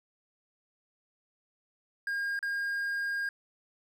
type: tone with dropouts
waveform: triangle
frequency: 1618 Hz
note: G#6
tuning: 46 cents flat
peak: -28 dBFS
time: 2.07-3.29 s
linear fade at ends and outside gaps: 2 ms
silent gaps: 2.391-2.427 s
effects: none